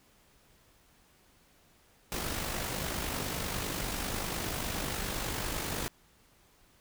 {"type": "noise with amplitude modulation", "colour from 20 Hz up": "pink", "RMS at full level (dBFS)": -33, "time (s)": [2.12, 5.88], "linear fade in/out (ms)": 0, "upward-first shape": "sine", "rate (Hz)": 50, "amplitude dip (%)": 45, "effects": ["pink hiss -64 dBFS RMS until 6.8 s"]}